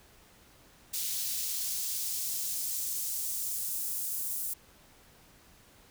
white noise with high-pass filter sweep, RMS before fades -34 dBFS, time 0.93-4.54 s, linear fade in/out 10 ms, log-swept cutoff 3900 to 9300 Hz, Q 0.92, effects pink hiss -59 dBFS RMS until 5.9 s

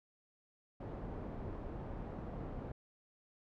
pink low-pass noise, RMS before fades -44 dBFS, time 0.8-2.72 s, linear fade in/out 5 ms, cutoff 740 Hz, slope 12 dB/octave, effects none

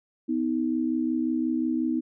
sine tone pair together, 251 / 316.6 Hz, B3 / D#4, +28 / +30 cents, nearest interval major third, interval 402 cents, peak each -26 dBFS, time 0.28-2.01 s, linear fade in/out 20 ms, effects none

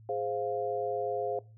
sine chord, F minor, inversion first, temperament equal, 415.3 / 523.3 / 698.5 Hz, Ab4 / C5 / F5, 0 / 0 / 0 cents, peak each -34 dBFS, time 0.09-1.39 s, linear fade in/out 2 ms, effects noise-tail reverb RT60 0.3 s tail -21 dB re dry + added 110 Hz sine -51 dBFS peak until 1.57 s

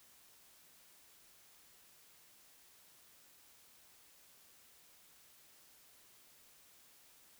silence, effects white hiss -64 dBFS RMS until 7.39 s

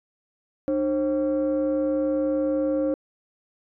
sine tone pair together, 301.6 / 535 Hz, D4 / C5, +46 / +38 cents, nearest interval minor seventh, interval 992 cents, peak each -22 dBFS, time 0.68-2.94 s, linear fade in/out 0 ms, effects tanh soft clip ceiling -17 dBFS

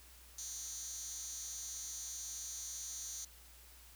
10% pulse tone with high-pass filter, 261.6 Hz, C4, in tune, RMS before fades -45 dBFS, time 0.38-3.25 s, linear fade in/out 5 ms, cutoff 6000 Hz, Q 4.6, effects added 60 Hz sine -60 dBFS peak until 3.95 s + white hiss -60 dBFS RMS until 3.95 s

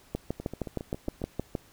two click trains, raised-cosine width 2 ms, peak -23 / -16 dBFS, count 7 / 10, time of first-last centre 0.4-1.217 / 0.15-1.552 s, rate 7.34 / 6.42 Hz, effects pink hiss -58 dBFS RMS until 1.72 s

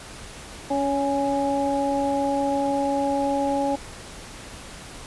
sine tone cluster, 279.8 / 560 / 830 Hz, C#4 / C#5 / G#5, +16 / +18 / -1 cents, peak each -25 dBFS, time 0.7-3.76 s, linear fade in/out 10 ms, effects pink hiss -40 dBFS RMS until 5.06 s + resampled to 24000 Hz

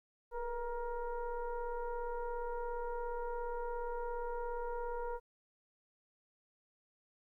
sine tone with frequency modulation, 481.6 Hz, B4, 44 cents flat, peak -36 dBFS, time 0.31-5.2 s, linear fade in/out 50 ms, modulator 463 Hz, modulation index 1.2, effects 13-bit

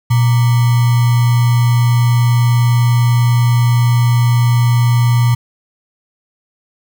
sine tone with sample-and-hold, 120.2 Hz, B2, 46 cents flat, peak -8 dBFS, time 0.1-5.35 s, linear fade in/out 10 ms, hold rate 1050 Hz, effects none

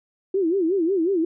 sine tone with vibrato, 357.2 Hz, F4, 39 cents sharp, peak -18 dBFS, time 0.34-1.25 s, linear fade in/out 5 ms, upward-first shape sine, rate 5.5 Hz, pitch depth 200 cents each way, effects none

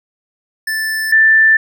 square / sine tone pair in turn, 1760 / 1770.2 Hz, A6 / A6, 0 / +10 cents, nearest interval unison, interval 10 cents, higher second, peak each -17 / -6 dBFS, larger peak second, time 0.67-1.12 / 1.12-1.57 s, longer neither, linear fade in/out 5 ms, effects none

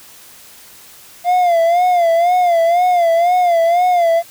triangle tone with vibrato, 695 Hz, F5, 9 cents flat, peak -8 dBFS, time 1.24-4.23 s, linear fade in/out 50 ms, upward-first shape sine, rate 2 Hz, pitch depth 83 cents each way, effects white hiss -41 dBFS RMS until 4.3 s

